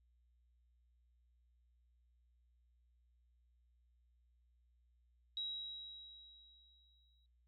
sine tone with exponential decay, 3851 Hz, B7, 44 cents flat, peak -38 dBFS, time 5.37-7.26 s, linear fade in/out 1 ms, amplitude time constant 410 ms, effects added 60 Hz sine -70 dBFS peak until 7.47 s + AAC 64 kbps

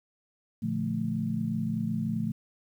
sine chord, Bb major seventh, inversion none, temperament equal, 116.54 / 146.83 / 174.61 / 220 Hz, Bb2 / D3 / F3 / A3, 0 / 0 / 0 / 0 cents, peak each -35 / -36 / -33 / -30 dBFS, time 0.62-2.32 s, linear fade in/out 10 ms, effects 10-bit

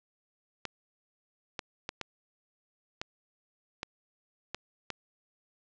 clicks, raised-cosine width 0.2 ms, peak -17 dBFS, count 8, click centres 0.653 / 1.592 / 1.891 / 2.013 / 3.015 / 3.831 / 4.546 / 4.903 s, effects low-pass 6000 Hz 12 dB/octave

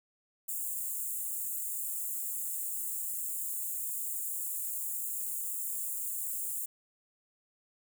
white high-pass noise, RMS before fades -36 dBFS, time 0.48-6.66 s, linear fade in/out 10 ms, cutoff 7000 Hz, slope 96 dB/octave, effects none

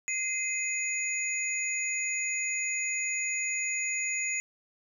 sine tone cluster, 2067 / 2522 / 6820 Hz, C7 / D#7 / G#8, -22 / +23 / +45 cents, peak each -33 / -34 / -32 dBFS, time 0.08-4.4 s, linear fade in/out 0 ms, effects none

